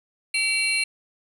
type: tone cluster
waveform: sine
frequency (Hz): 2284 / 2725 / 4171 / 9460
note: D7 / F7 / C8 / D9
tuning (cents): -49 / -43 / -6 / +12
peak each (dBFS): -24 / -24 / -25 / -29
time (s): 0.34-0.84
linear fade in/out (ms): 5
effects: tanh soft clip ceiling -14 dBFS + 9-bit